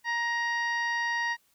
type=harmonic tone; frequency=940 Hz; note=A#5; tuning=14 cents sharp; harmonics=1 / 2 / 3 / 4 / 5 / 6; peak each=-32 / -28 / -43 / -46 / -44 / -47 dBFS; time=0.04-1.37 s; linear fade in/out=50 ms; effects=white hiss -68 dBFS RMS until 1.54 s